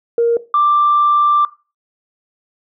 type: tone pair in turn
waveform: sine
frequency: 467.9 / 1179 Hz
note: A#4 / D6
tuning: +6 / +6 cents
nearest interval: octave + major third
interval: 1600 cents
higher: second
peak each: -9 dBFS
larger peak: neither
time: 0.18-0.37 / 0.54-1.45 s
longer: second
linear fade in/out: 2 ms
effects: noise-tail reverb RT60 0.3 s tail -17 dB re dry + tanh soft clip ceiling -5 dBFS